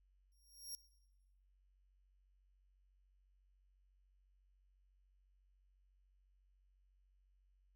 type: tone with exponential growth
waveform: 20% pulse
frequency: 5588 Hz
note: F8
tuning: in tune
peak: -37 dBFS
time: 0.32-0.75 s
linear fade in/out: 0 ms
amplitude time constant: 92 ms
effects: noise-tail reverb RT60 1.0 s tail -19 dB re dry + added 47 Hz sine -70 dBFS peak until 7.75 s